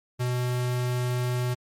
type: tone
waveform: square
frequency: 124.1 Hz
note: B2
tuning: 9 cents sharp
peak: -25 dBFS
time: 0.19-1.55 s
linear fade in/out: 20 ms
effects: MP3 64 kbps